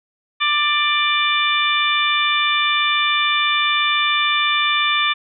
harmonic tone, 591 Hz, D5, 11 cents sharp, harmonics 2 / 3 / 4 / 5 / 6, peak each -20 / -24 / -20 / -25 / -21 dBFS, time 0.4-5.14 s, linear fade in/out 20 ms, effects none

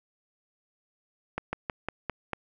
slowing click train, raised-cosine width 0.5 ms, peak -15 dBFS, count 6, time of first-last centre 1.38-2.333 s, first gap 150 ms, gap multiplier 1.12, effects none

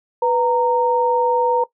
sine tone pair together, 493.9 / 925.4 Hz, B4 / A#5, 0 / -13 cents, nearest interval major seventh, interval 1087 cents, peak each -17 dBFS, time 0.22-1.64 s, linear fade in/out 5 ms, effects noise-tail reverb RT60 0.1 s tail -18 dB re dry

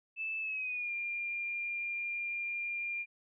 sine tone with pitch glide, 2630 to 2398 Hz, E7 to D7, -5 to +36 cents, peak -34 dBFS, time 0.16-3.06 s, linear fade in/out 50 ms, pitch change -159 cents, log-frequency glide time 0.4-0.92 s, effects none

